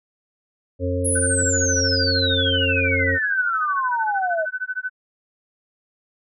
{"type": "harmonic tone", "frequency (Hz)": 89.9, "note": "F#2", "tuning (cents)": -49, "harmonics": [1, 3, 5, 6], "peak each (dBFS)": [-23, -27, -28, -26], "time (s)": [0.79, 3.19], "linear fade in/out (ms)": 50}
{"type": "exponential sweep", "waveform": "sine", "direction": "down", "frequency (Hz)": [10790, 618], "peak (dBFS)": -20, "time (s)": [1.04, 4.46], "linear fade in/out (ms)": 20}
{"type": "tone with tremolo", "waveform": "sine", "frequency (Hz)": 1508, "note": "F#6", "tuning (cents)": 32, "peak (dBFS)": -21, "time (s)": [1.15, 4.9], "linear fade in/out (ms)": 10, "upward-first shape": "sine", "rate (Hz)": 13, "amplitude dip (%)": 100}
{"effects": []}